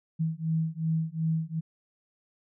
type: beating tone pair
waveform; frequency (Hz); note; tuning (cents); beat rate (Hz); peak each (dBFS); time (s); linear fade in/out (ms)
sine; 159.7 / 162.4; D#3 / E3; +45 / -26; 2.7; -29; 0.19-1.61; 20
effects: none